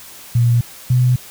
sine tone pair in turn, 118.9 / 125.27 Hz, A#2 / B2, +35 / +25 cents, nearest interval minor second, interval 90 cents, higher second, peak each -10 dBFS, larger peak neither, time 0.35-0.61 / 0.9-1.16 s, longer neither, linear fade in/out 5 ms, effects white hiss -38 dBFS RMS until 1.3 s

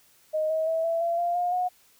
sine tone with pitch steps, 622.3 / 636.1 / 650.2 / 664.7 / 679.4 / 694.5 / 709.9 / 725.7 Hz, D#5 / D#5 / E5 / E5 / F5 / F5 / F5 / F#5, 0 / +38 / -24 / +14 / -48 / -10 / +28 / -34 cents, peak -23 dBFS, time 0.33-1.69 s, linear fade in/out 20 ms, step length 170 ms, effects white hiss -60 dBFS RMS until 1.99 s

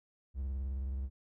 triangle tone with vibrato, 66.6 Hz, C2, 31 cents sharp, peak -32 dBFS, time 0.34-1.1 s, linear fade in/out 50 ms, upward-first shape square, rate 19 Hz, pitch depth 92 cents each way, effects none

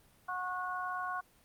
harmonic tone, 365 Hz, F#4, 24 cents flat, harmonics 2 / 3 / 4, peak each -40 / -37 / -40 dBFS, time 0.28-1.21 s, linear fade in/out 10 ms, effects pink hiss -65 dBFS RMS until 1.44 s + Opus 32 kbps

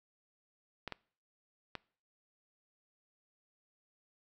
clicks, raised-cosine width 0.3 ms, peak -23 dBFS, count 3, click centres 0.877 / 0.923 / 1.753 s, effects noise-tail reverb RT60 0.5 s tail -24 dB re dry

